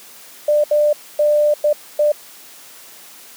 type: tone bursts at uneven times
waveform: sine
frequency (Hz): 595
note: D5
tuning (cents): +22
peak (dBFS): -11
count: 5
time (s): 0.48-0.64 / 0.71-0.93 / 1.19-1.54 / 1.64-1.73 / 1.99-2.12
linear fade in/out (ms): 5
effects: white hiss -41 dBFS RMS until 3.36 s + high-pass 200 Hz 12 dB/octave